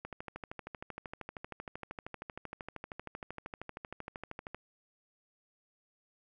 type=click train; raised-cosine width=0.5 ms; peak=-26 dBFS; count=59; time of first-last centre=0.05-4.546 s; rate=12.9 Hz; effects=none